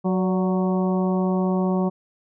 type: harmonic tone with a mistuned harmonic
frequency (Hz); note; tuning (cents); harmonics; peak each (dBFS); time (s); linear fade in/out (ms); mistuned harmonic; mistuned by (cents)
185; F#3; 0; 1 / 2 / 3 / 4 / 5 / 6; -20 / -26 / -30 / -32 / -34 / -36; 0.04-1.9; 20; 3; +48
effects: none